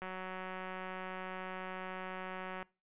click train, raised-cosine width 0.5 ms, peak -28 dBFS, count 486, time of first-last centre 0.02-2.628 s, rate 186 Hz, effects noise-tail reverb RT60 0.3 s tail -23 dB re dry + resampled to 8000 Hz

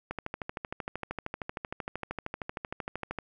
click train, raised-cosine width 0.5 ms, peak -19 dBFS, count 41, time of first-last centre 0.11-3.187 s, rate 13 Hz, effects none

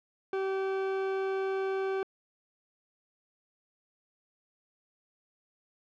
40% pulse tone, 385.2 Hz, G4, 30 cents flat, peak -28 dBFS, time 0.33-2.03 s, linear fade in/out 2 ms, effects low-pass 2000 Hz 12 dB/octave

